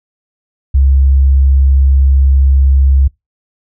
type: tone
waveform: sine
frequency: 67.7 Hz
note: C#2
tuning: 40 cents flat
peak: -5 dBFS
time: 0.74-3.08 s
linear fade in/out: 10 ms
effects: noise-tail reverb RT60 0.2 s tail -26 dB re dry